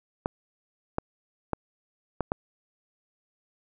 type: clicks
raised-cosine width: 1 ms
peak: -12 dBFS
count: 5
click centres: 0.259 / 0.984 / 1.533 / 2.207 / 2.319 s
effects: none